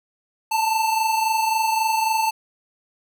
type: tone pair together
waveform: square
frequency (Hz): 882 / 905.7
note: A5 / A5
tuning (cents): +4 / +50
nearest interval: unison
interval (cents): 46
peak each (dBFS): -20 / -27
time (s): 0.51-2.31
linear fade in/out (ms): 10
effects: none